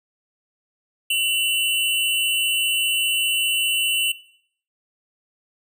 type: tone pair together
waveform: square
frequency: 2735 / 2960 Hz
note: F7 / F#7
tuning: -37 / 0 cents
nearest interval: minor second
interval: 137 cents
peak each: -22 dBFS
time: 1.1-4.12 s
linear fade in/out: 5 ms
effects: noise-tail reverb RT60 0.6 s tail -17 dB re dry